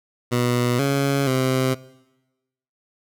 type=tone with pitch steps; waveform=15% pulse; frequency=122.2 / 139.1 / 130.3 Hz; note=B2 / C#3 / C3; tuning=-18 / +6 / -7 cents; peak=-12 dBFS; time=0.31-1.75 s; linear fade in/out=20 ms; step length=480 ms; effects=noise-tail reverb RT60 1.0 s tail -20 dB re dry

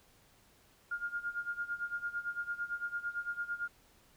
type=tone with tremolo; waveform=sine; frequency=1414 Hz; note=F6; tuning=21 cents sharp; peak=-32 dBFS; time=0.91-3.68 s; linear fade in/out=5 ms; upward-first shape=sine; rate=8.9 Hz; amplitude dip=85%; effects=pink hiss -65 dBFS RMS until 4.16 s

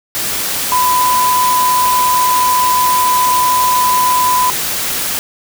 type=tone in noise; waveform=sine; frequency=1000 Hz; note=B5; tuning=21 cents sharp; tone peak=-10 dBFS; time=0.72-4.5 s; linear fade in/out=0 ms; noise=white; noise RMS=-18 dBFS; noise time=0.15-5.19 s; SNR=+5 dB; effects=none

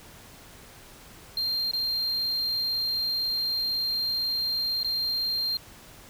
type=tone with dropouts; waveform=triangle; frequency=4186 Hz; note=C8; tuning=in tune; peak=-24 dBFS; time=1.37-5.57 s; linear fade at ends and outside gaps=2 ms; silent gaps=1.713-1.734 / 4.832-4.845 s; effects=pink hiss -49 dBFS RMS until 6.09 s

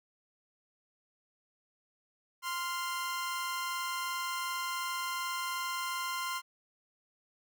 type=tone pair together; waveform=sawtooth; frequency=1042 / 1396.9 Hz; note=C6 / F6; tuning=-7 / 0 cents; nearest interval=perfect fourth; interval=507 cents; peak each=-31 / -36 dBFS; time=2.42-6.42 s; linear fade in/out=50 ms; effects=none

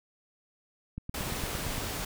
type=click train; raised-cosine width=5 ms; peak=-24 dBFS; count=8; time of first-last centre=0.98-1.781 s; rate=8.74 Hz
type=noise; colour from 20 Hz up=pink; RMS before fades=-35 dBFS; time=1.14-2.05 s; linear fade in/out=5 ms
effects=none

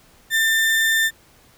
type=tone; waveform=35% pulse; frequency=1791 Hz; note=A6; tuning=30 cents sharp; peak=-14 dBFS; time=0.3-1.11 s; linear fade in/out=50 ms; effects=pink hiss -53 dBFS RMS until 1.57 s

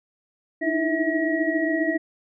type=tone cluster; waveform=sine; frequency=303.4 / 315.9 / 330.7 / 652 / 1909 Hz; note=D#4 / D#4 / E4 / E5 / A#6; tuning=-44 / +26 / +6 / -19 / +41 cents; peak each=-27 dBFS; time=0.61-1.98 s; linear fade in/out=20 ms; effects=none

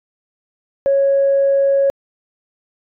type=tone; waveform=sine; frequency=552 Hz; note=C#5; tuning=7 cents flat; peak=-10 dBFS; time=0.86-1.9 s; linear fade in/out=0 ms; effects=tanh soft clip ceiling -7 dBFS

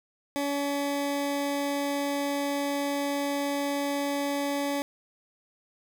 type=tone; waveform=20% pulse; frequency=283.5 Hz; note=C#4; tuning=39 cents sharp; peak=-22 dBFS; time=0.36-4.82 s; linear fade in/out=0 ms; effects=none

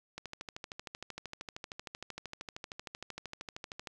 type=click train; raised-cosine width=0.2 ms; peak=-24 dBFS; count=49; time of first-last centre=0.18-3.872 s; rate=13 Hz; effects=none

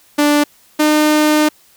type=tone pair in turn; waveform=sawtooth; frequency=293.7 / 303.7 Hz; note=D4 / D#4; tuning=0 / -42 cents; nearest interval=minor second; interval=58 cents; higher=second; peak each=-6 dBFS; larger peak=neither; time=0.18-0.44 / 0.79-1.49 s; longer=second; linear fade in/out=10 ms; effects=white hiss -50 dBFS RMS until 1.76 s

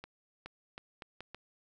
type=accelerating click train; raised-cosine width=0.3 ms; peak=-28 dBFS; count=6; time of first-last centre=0.04-1.346 s; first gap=420 ms; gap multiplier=0.76; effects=none

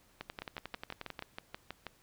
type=two click trains; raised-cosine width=0.3 ms; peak=-24 / -24 dBFS; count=12 / 10; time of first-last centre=0.21-1.192 / 0.42-1.867 s; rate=11.2 / 6.22 Hz; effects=pink hiss -66 dBFS RMS until 2.02 s

